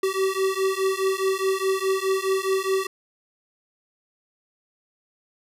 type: beating tone pair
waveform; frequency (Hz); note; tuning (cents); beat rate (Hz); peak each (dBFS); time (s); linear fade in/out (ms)
square; 381.1 / 385.9; G4 / G4; -49 / -27; 4.8; -25; 0.03-2.87; 5
effects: resampled to 32000 Hz